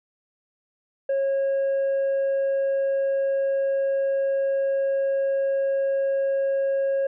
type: tone with tanh clipping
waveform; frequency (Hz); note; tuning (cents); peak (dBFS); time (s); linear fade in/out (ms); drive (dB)
triangle; 546; C#5; -26; -21; 1.09-7.07; 5; 7
effects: none